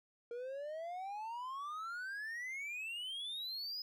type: exponential sweep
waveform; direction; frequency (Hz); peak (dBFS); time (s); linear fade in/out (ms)
triangle; up; 466.7 to 5080; -39; 0.31-3.82; 2
effects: none